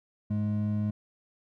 triangle tone pair together, 104.9 / 210.2 Hz, G#2 / G#3, +18 / +21 cents, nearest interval octave, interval 1203 cents, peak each -27 dBFS, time 0.3-0.91 s, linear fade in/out 10 ms, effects none

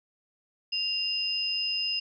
sine tone pair together, 2794 / 5042 Hz, F7 / D#8, 0 / +22 cents, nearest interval minor seventh, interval 1022 cents, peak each -30 / -29 dBFS, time 0.72-2 s, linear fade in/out 10 ms, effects none

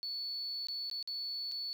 triangle tone with dropouts, 4435 Hz, C#8, in tune, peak -33 dBFS, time 0.03-1.73 s, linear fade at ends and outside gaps 0 ms, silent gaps 0.67-0.685 / 0.899-0.913 / 1.027-1.075 / 1.515-1.52 s, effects tanh soft clip ceiling -35 dBFS + 10-bit

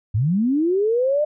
sine linear sweep, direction up, 93.6 to 612 Hz, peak -16 dBFS, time 0.14-1.25 s, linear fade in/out 10 ms, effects none

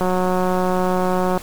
click train, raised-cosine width 1 ms, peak -7 dBFS, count 251, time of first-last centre 0.01-1.376 s, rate 183 Hz, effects pink hiss -37 dBFS RMS until 1.42 s

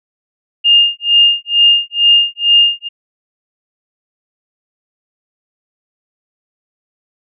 sine tone with tremolo, 2822 Hz, F7, 17 cents sharp, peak -4 dBFS, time 0.64-2.89 s, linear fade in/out 20 ms, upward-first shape sine, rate 2.2 Hz, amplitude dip 100%, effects none

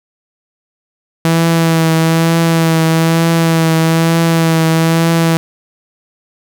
sawtooth tone with vibrato, 163.9 Hz, E3, 10 cents flat, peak -5 dBFS, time 1.25-5.37 s, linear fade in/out 0 ms, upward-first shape triangle, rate 1.1 Hz, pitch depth 27 cents each way, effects none

